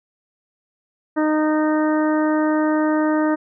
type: harmonic tone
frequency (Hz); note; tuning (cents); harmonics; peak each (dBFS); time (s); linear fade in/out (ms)
308; D#4; -17; 1 / 2 / 3 / 4 / 5 / 6; -17 / -23 / -27 / -29 / -31 / -33; 1.16-3.36; 20
effects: none